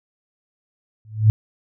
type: tone with exponential growth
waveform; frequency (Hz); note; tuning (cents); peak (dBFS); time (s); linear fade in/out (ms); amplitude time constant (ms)
sine; 108.4; A2; -25; -6; 1.05-1.3; 0; 53
effects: none